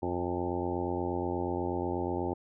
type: harmonic tone with a mistuned harmonic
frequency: 88.3 Hz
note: F2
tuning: 20 cents sharp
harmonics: 1 / 2 / 3 / 4 / 5 / 6 / 7 / 8 / 9 / 10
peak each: -38 / -42 / -37 / -34 / -40 / -41 / -43 / -47 / -39 / -41 dBFS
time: 0.02-2.34 s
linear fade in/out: 10 ms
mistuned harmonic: 9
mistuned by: +17 cents
effects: none